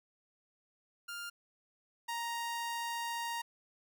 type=tone pair in turn; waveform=sawtooth; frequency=1400 / 934.4 Hz; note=F6 / A#5; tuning=+4 / +4 cents; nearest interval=perfect fifth; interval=700 cents; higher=first; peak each=-37 / -32 dBFS; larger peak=second; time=1.08-1.3 / 2.08-3.42 s; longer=second; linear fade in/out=10 ms; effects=none